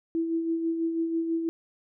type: tone with tremolo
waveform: sine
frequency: 329.6 Hz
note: E4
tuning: in tune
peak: -23 dBFS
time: 0.15-1.49 s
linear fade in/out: 0 ms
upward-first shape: sine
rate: 6.1 Hz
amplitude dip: 45%
effects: none